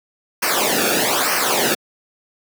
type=noise with flanger; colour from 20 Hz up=pink; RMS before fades=-18 dBFS; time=0.42-1.75 s; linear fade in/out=10 ms; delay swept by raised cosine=0.27 to 1.01 ms; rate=1.1 Hz; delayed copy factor=-0.8; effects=high-pass 200 Hz 12 dB/octave